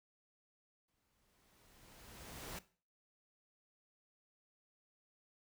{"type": "noise with exponential growth", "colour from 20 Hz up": "pink", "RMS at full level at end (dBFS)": -45, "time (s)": [0.88, 2.59], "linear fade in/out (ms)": 5, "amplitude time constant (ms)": 370, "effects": ["noise-tail reverb RT60 0.4 s tail -17 dB re dry"]}